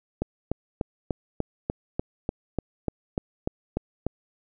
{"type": "click train", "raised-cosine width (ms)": 2, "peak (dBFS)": -12, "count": 14, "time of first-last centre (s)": [0.22, 4.066], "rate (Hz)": 3.38, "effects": []}